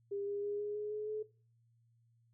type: tone with pitch steps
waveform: sine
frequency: 401.5 / 405.9 / 410.4 / 414.9 / 419.5 / 424.1 / 428.8 Hz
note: G4 / G#4 / G#4 / G#4 / G#4 / G#4 / A4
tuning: +41 / -40 / -21 / -2 / +17 / +36 / -45 cents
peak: -36 dBFS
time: 0.11-1.23 s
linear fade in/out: 10 ms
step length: 160 ms
effects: noise-tail reverb RT60 0.4 s tail -19 dB re dry + added 116 Hz sine -68 dBFS peak until 2.33 s